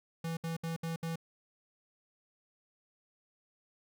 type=tone bursts; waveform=square; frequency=164.81 Hz; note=E3; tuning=in tune; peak=-35 dBFS; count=5; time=0.24-1.158 s; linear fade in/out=5 ms; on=130 ms; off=67 ms; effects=none